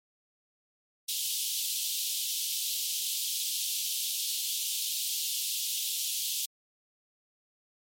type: high-pass noise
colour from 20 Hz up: pink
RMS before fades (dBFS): -32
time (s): 1.08-6.46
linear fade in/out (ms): 10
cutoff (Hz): 3000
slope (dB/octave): 48
effects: MP3 64 kbps